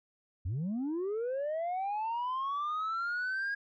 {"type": "linear sweep", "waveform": "sine", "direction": "up", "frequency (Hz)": [77.78, 1646], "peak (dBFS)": -29, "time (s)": [0.45, 3.55], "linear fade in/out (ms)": 10, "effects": ["tanh soft clip ceiling -30 dBFS"]}